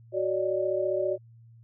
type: tone cluster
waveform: sine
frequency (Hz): 372.2 / 569 / 604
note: F#4 / C#5 / D5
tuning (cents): +10 / +45 / +48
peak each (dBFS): -29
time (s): 0.12-1.18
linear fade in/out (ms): 50
effects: added 115 Hz sine -50 dBFS peak until 1.63 s